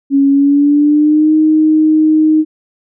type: tone with pitch glide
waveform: sine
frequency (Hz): 277.2 to 311.1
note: C#4 to D#4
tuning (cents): 0 to 0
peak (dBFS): -6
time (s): 0.1-2.45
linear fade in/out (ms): 50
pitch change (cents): +200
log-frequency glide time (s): 0.3-1.34
effects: none